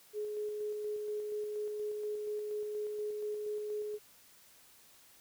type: tone with tremolo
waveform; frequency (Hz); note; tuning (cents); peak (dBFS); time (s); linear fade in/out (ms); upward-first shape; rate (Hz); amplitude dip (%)
sine; 421.2; G#4; +24; -34; 0.13-3.99; 50; square; 4.2; 25
effects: white hiss -61 dBFS RMS until 5.2 s